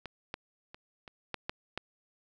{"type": "clicks", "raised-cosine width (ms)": 0.3, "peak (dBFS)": [-24, -20, -30, -30, -18, -17, -18], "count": 7, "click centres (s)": [0.057, 0.341, 0.745, 1.078, 1.343, 1.495, 1.776], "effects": []}